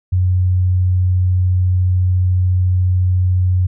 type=tone; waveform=sine; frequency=91.4 Hz; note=F#2; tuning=21 cents flat; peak=-11 dBFS; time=0.12-3.67 s; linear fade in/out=10 ms; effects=none